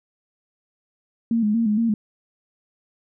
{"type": "tone with vibrato", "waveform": "sine", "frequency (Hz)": 220, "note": "A3", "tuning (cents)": 0, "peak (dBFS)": -17, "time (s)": [1.31, 1.94], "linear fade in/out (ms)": 2, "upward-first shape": "square", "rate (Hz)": 4.3, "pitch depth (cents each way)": 78, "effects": []}